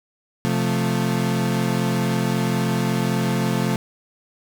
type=chord; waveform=35% pulse; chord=F major; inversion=second; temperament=equal; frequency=130.81 / 174.61 / 220 Hz; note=C3 / F3 / A3; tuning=0 / 0 / 0 cents; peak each=-22 dBFS; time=0.45-3.76 s; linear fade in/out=0 ms; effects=none

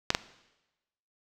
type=clicks; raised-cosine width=0.2 ms; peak=-5 dBFS; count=2; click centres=0.104 / 0.149 s; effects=noise-tail reverb RT60 1.0 s tail -17 dB re dry

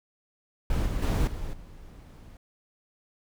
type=noise with level steps; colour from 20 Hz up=brown; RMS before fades=-26 / -29 / -23 / -35 / -46 dBFS; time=0.7-2.37 s; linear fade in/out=2 ms; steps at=0.86 / 1.02 / 1.27 / 1.53 s; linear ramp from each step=5 ms; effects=none

